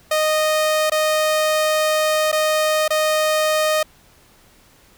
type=tone with dropouts; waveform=sawtooth; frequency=619 Hz; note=D#5; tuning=9 cents flat; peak=-12 dBFS; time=0.11-3.83 s; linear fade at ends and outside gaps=5 ms; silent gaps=0.899-0.918 / 2.317-2.326 / 2.88-2.904 s; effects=pink hiss -52 dBFS RMS until 4.97 s